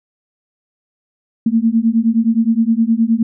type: beating tone pair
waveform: sine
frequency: 222.5 / 232.1 Hz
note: A3 / A#3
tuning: +20 / -7 cents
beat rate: 9.6 Hz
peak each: -14 dBFS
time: 1.46-3.23 s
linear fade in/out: 5 ms
effects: none